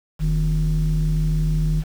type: tone pair together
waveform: sine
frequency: 43.13 / 155.56 Hz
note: F1 / D#3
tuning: -21 / 0 cents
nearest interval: octave + minor seventh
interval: 2221 cents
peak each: -18 dBFS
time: 0.19-1.84 s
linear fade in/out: 50 ms
effects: tanh soft clip ceiling -13 dBFS + 7-bit